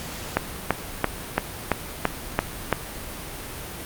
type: click train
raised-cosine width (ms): 0.5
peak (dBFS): -3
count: 8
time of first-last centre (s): 0.37-2.727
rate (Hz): 2.97
effects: pink hiss -35 dBFS RMS until 3.85 s + Opus 48 kbps